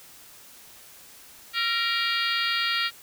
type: harmonic tone with a mistuned harmonic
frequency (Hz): 469.1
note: A#4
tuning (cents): +11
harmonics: 3 / 4 / 5 / 6 / 7 / 8 / 9 / 10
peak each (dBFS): -29 / -30 / -31 / -32 / -32 / -33 / -34 / -34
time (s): 1.53-2.91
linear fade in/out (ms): 50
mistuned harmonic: 3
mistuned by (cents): -45
effects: white hiss -49 dBFS RMS until 3.02 s